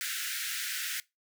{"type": "high-pass noise", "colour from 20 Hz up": "pink", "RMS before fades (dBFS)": -35, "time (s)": [0.01, 1], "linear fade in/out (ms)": 0, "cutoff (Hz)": 1400, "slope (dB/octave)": 96, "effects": ["noise-tail reverb RT60 0.2 s tail -21 dB re dry"]}